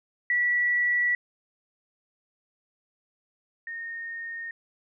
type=tone pair in turn; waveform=sine; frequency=1948 / 1843.1 Hz; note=B6 / A#6; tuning=-24 / -20 cents; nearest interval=minor second; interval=96 cents; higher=first; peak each=-21 / -33 dBFS; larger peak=first; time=0.3-1.15 / 3.67-4.51 s; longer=first; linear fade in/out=2 ms; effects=none